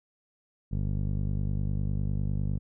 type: tone with low-pass filter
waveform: 15% pulse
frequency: 49.92 Hz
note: G1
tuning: 32 cents sharp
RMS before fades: -29 dBFS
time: 0.71-2.59 s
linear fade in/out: 20 ms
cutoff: 220 Hz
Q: 0.83
effects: none